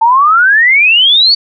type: exponential sweep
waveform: sine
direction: up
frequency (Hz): 880 to 4579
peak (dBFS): -4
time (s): 0.01-1.35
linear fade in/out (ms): 10
effects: none